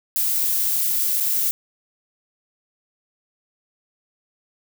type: noise with dropouts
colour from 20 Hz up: violet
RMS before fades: -21 dBFS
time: 0.16-1.51 s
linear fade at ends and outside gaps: 0 ms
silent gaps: 1.201-1.207 s
effects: none